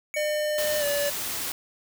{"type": "tone with exponential decay", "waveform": "square", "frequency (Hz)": 2244, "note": "C#7", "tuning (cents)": 21, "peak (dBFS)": -30, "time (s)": [0.14, 0.88], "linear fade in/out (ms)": 0, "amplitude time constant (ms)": 160}
{"type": "tone with pitch glide", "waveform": "square", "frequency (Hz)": [603, 576.4], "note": ["D5", "D5"], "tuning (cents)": [46, -33], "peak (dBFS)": -25, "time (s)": [0.16, 1.1], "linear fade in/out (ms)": 10, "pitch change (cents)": -79, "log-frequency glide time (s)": [0.79, 0.84]}
{"type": "noise", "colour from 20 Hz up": "white", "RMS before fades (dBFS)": -31, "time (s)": [0.58, 1.52], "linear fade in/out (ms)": 2}
{"effects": []}